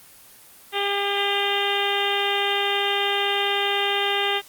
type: harmonic tone with a mistuned harmonic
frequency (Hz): 401.8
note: G4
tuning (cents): +43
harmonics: 1 / 2 / 3 / 4 / 5 / 6 / 7 / 8 / 9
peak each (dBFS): -27 / -27 / -32 / -31 / -29 / -33 / -28 / -28 / -31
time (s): 0.72-4.42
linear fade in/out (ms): 50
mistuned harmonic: 8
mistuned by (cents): -29
effects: white hiss -48 dBFS RMS until 4.48 s + Opus 24 kbps